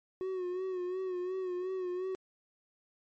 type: tone with vibrato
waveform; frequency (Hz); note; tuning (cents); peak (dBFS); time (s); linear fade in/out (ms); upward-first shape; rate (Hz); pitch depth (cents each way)
triangle; 367.7; F#4; -11; -31; 0.21-2.15; 0; sine; 2.8; 52
effects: MP3 32 kbps